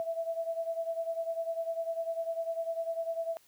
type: beating tone pair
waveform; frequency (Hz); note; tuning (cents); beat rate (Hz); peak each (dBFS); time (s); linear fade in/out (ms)
sine; 659.3 / 669.3; E5 / E5; 0 / +26; 10; -33 / -37; 0-3.37; 0
effects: white hiss -64 dBFS RMS until 3.47 s + high-pass 60 Hz 12 dB/octave